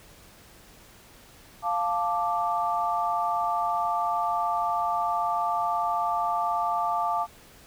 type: chord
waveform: sine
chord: D minor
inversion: first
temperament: equal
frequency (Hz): 698.5 / 880 / 1174.7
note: F5 / A5 / D6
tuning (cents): 0 / 0 / 0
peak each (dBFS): -28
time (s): 1.62-7.27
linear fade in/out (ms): 50
effects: pink hiss -52 dBFS RMS until 7.66 s